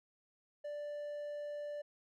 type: tone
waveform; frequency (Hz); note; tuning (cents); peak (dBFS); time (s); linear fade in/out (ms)
triangle; 587.3; D5; 0; -38; 0.64-1.82; 10
effects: none